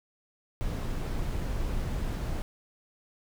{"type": "noise", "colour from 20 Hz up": "brown", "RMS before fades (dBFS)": -31, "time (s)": [0.61, 2.42], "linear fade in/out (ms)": 0, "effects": []}